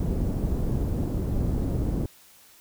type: low-pass noise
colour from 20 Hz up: pink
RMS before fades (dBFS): -26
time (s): 0-2.06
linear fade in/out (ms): 5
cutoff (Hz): 310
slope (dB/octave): 12
effects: white hiss -54 dBFS RMS until 2.6 s